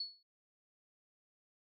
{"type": "tone with exponential decay", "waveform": "sine", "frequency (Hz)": 4400, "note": "C#8", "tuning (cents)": -14, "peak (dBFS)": -34, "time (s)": [0, 0.23], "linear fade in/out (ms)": 5, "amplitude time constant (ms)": 48, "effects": []}